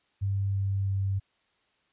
sine tone with pitch steps, 98.6 / 98.03 / 97.47 Hz, G2 / G2 / G2, +11 / +1 / -9 cents, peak -25 dBFS, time 0.21-1.2 s, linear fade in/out 20 ms, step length 330 ms, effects white hiss -70 dBFS RMS until 1.92 s + resampled to 8000 Hz

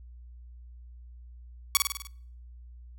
5% pulse tone with echo, 1126 Hz, C#6, 27 cents sharp, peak -6 dBFS, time 1.75-1.77 s, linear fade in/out 0 ms, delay 50 ms, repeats 6, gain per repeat -4 dB, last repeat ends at 2.07 s, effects noise-tail reverb RT60 0.6 s tail -24 dB re dry + added 60 Hz sine -45 dBFS peak until 2.98 s

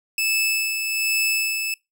sawtooth tone with tremolo, 2620 Hz, E7, 11 cents flat, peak -15 dBFS, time 0.18-1.74 s, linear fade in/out 2 ms, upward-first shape sine, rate 1.2 Hz, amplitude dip 45%, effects noise-tail reverb RT60 0.2 s tail -23 dB re dry

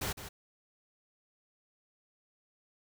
pink noise with echo, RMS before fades -35 dBFS, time 0.01-0.13 s, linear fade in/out 10 ms, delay 160 ms, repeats 1, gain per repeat -10 dB, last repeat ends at 0.29 s, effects none

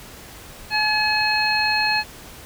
harmonic tone, 853 Hz, G#5, 46 cents sharp, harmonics 1 / 2 / 3 / 5, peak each -23 / -23 / -23 / -23 dBFS, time 0.7-2.04 s, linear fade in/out 50 ms, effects pink hiss -41 dBFS RMS until 2.45 s

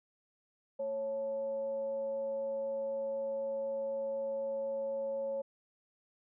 sine tone with frequency modulation, 550 Hz, C#5, 14 cents flat, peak -33 dBFS, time 0.79-5.42 s, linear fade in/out 10 ms, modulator 326 Hz, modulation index 0.24, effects none

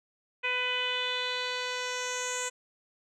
10% pulse tone with low-pass filter sweep, 499.2 Hz, B4, 19 cents sharp, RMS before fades -32 dBFS, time 0.43-2.5 s, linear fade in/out 20 ms, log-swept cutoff 2500 to 7500 Hz, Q 4.3, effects none

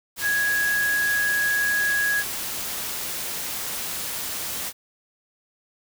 sine tone in noise, 1661.2 Hz, G#6, in tune, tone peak -20 dBFS, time 0.21-2.24 s, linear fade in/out 50 ms, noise white, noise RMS -30 dBFS, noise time 0.16-4.73 s, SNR +7 dB, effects none

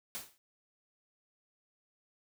white noise with exponential decay, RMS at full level -37 dBFS, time 0.15-0.38 s, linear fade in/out 0 ms, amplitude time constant 50 ms, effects none

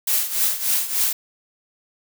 blue noise with tremolo, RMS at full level -18 dBFS, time 0.07-1.13 s, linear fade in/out 5 ms, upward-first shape triangle, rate 3.4 Hz, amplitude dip 80%, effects none

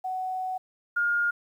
sine tone pair in turn, 746 / 1418.1 Hz, F#5 / F6, +14 / +26 cents, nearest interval major seventh, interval 1112 cents, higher second, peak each -28 / -22 dBFS, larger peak second, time 0.04-0.58 / 0.96-1.31 s, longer first, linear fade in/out 10 ms, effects 10-bit

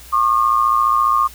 sine tone pair together, 1088 / 1202.7 Hz, C#6 / D6, -33 / +41 cents, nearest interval major second, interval 174 cents, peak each -15 dBFS, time 0.12-1.28 s, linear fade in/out 20 ms, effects added 60 Hz sine -41 dBFS peak until 1.34 s + white hiss -41 dBFS RMS until 1.34 s

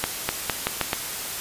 accelerating click train, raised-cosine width 0.3 ms, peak -5 dBFS, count 6, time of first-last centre 0.04-0.931 s, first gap 250 ms, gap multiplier 0.83, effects white hiss -31 dBFS RMS until 1.4 s + resampled to 32000 Hz

